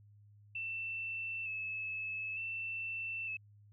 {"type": "tone with vibrato", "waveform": "sine", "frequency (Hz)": 2637, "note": "E7", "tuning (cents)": 0, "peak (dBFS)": -37, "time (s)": [0.55, 3.37], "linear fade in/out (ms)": 5, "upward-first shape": "square", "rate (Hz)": 0.55, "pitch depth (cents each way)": 25, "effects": ["added 103 Hz sine -58 dBFS peak until 3.72 s"]}